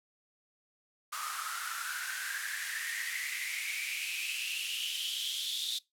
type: noise with high-pass filter sweep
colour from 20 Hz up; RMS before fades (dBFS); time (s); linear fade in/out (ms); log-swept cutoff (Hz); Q
white; -36; 1.12-5.79; 10; 1200 to 3700; 9.2
effects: noise-tail reverb RT60 0.2 s tail -22 dB re dry + low-pass 12000 Hz 12 dB/octave